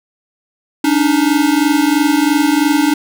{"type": "tone pair together", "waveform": "square", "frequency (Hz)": [284.3, 307.3], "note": ["C#4", "D#4"], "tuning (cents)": [44, -21], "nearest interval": "minor second", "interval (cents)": 135, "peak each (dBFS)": -14, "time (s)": [0.84, 2.94], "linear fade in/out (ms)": 5, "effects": []}